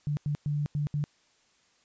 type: tone bursts at uneven times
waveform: sine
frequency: 146.83 Hz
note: D3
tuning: in tune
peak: -26 dBFS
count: 5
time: 0.07-0.17 / 0.26-0.35 / 0.46-0.66 / 0.75-0.87 / 0.94-1.04 s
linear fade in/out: 0 ms
effects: white hiss -66 dBFS RMS until 1.84 s + resampled to 16000 Hz

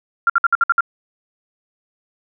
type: tone bursts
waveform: sine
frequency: 1383 Hz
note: F6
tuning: 17 cents flat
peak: -10 dBFS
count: 7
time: 0.27-0.807 s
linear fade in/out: 2 ms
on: 27 ms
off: 58 ms
effects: none

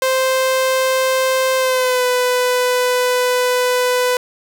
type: tone with pitch glide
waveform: sawtooth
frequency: 522 to 498.4 Hz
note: C5 to B4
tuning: -4 to +16 cents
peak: -10 dBFS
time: 0.02-4.17 s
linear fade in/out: 2 ms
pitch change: -80 cents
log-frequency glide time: 1.57-2.05 s
effects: none

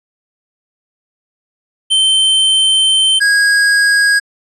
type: tone pair in turn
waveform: square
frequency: 3102 / 1643.2 Hz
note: G7 / G#6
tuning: -19 / -19 cents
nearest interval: major seventh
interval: 1100 cents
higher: first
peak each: -9 dBFS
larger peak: neither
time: 1.9-3.2 / 3.2-4.2 s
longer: first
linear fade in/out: 20 ms
effects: resampled to 24000 Hz

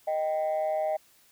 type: tone pair together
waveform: sine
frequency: 622.3 / 781.8 Hz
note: D#5 / G5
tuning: 0 / -5 cents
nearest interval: major third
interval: 395 cents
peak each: -25 / -29 dBFS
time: 0.07-0.97 s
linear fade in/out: 10 ms
effects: tanh soft clip ceiling -22 dBFS + white hiss -61 dBFS RMS until 1.31 s

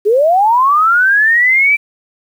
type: linear sweep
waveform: sine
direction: up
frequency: 392.2 to 2349 Hz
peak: -7 dBFS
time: 0.05-1.77 s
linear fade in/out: 20 ms
effects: 7-bit

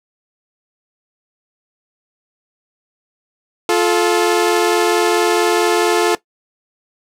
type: tone pair together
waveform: sawtooth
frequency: 350 / 434.5 Hz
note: F4 / A4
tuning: +4 / -22 cents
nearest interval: major third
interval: 374 cents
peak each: -11 dBFS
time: 3.69-6.15 s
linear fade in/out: 2 ms
effects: noise-tail reverb RT60 0.1 s tail -17 dB re dry + low-pass 12000 Hz 12 dB/octave

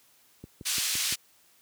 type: click train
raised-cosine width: 3 ms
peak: -28 dBFS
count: 5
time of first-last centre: 0.44-1.125 s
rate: 5.84 Hz
type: band-pass noise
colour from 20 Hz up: pink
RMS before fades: -29 dBFS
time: 0.65-1.16 s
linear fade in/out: 20 ms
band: 3200 to 11000 Hz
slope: 12 dB/octave
effects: white hiss -62 dBFS RMS until 1.61 s + high-pass 60 Hz 12 dB/octave

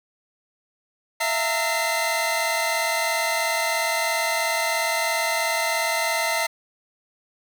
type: tone cluster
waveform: sawtooth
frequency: 655 / 695 / 913 / 2062 Hz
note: E5 / F5 / A#5 / C7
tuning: -11 / -9 / -36 / -26 cents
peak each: -23 / -28 / -23 / -22 dBFS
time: 1.2-6.47 s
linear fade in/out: 10 ms
effects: none

